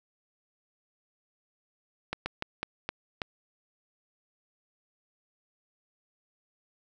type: slowing click train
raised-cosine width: 0.3 ms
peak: -15 dBFS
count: 6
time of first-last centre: 2.13-3.218 s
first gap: 130 ms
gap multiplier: 1.26
effects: none